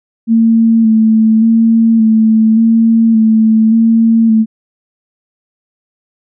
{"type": "tone with vibrato", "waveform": "sine", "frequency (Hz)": 223.7, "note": "A3", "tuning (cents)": 29, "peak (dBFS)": -5, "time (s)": [0.27, 4.46], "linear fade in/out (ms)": 50, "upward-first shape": "square", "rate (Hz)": 0.87, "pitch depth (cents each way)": 24, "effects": []}